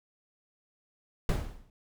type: noise with exponential decay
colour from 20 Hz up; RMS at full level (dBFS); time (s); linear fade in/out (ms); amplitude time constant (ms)
brown; -22; 1.29-1.7; 2; 87
effects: none